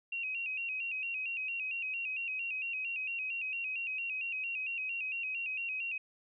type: tone with vibrato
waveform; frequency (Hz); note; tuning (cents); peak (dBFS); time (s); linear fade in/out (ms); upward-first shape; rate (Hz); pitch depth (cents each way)
sine; 2637; E7; 0; -34; 0.12-5.98; 5; square; 4.4; 71
effects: none